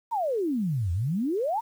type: exponential two-way sweep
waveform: sine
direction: down then up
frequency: 970 to 81.8 to 970 Hz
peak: -24 dBFS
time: 0.11-1.61 s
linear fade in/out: 20 ms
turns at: 0.92 s
effects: 9-bit